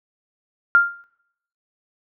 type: tone with exponential decay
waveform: sine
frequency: 1396.9 Hz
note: F6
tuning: in tune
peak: -7 dBFS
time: 0.75-1.04 s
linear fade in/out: 0 ms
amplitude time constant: 61 ms
effects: noise-tail reverb RT60 0.8 s tail -24 dB re dry